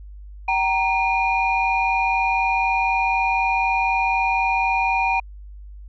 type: tone cluster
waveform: sine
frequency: 770 / 934 / 2426 Hz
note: G5 / A#5 / D#7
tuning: -31 / +3 / -44 cents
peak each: -21 dBFS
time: 0.48-5.2 s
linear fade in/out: 5 ms
effects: tanh soft clip ceiling -10 dBFS + added 50 Hz sine -36 dBFS peak until 5.88 s